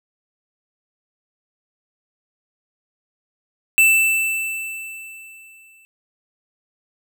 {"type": "tone with exponential decay", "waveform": "square", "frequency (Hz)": 2655, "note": "E7", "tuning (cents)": 12, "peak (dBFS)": -10, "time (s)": [3.78, 5.85], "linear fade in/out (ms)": 0, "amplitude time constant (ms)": 450, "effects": []}